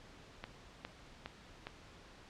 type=click train; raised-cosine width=0.3 ms; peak=-26 dBFS; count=4; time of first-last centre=0.44-1.67 s; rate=2.44 Hz; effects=pink hiss -57 dBFS RMS until 2.29 s + low-pass 5000 Hz 12 dB/octave